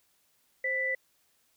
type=tone pair together; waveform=sine; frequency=525 / 1982.1 Hz; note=C5 / B6; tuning=+6 / +6 cents; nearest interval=octave + major seventh; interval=2300 cents; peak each=-35 / -28 dBFS; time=0.64-0.95 s; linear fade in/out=5 ms; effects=white hiss -70 dBFS RMS until 1.56 s